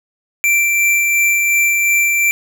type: tone with tremolo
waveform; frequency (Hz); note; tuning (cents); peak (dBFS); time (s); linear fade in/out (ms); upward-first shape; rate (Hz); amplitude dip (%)
square; 2349; D7; 0; -11; 0.44-2.31; 0; sine; 2.8; 25
effects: none